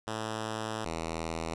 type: tone pair in turn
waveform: 5% pulse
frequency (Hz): 110 / 81.77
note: A2 / E2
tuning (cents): 0 / -13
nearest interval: perfect fourth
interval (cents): 513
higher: first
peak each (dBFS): -22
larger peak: neither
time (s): 0.07-0.85 / 0.85-1.54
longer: first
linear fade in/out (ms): 5
effects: resampled to 22050 Hz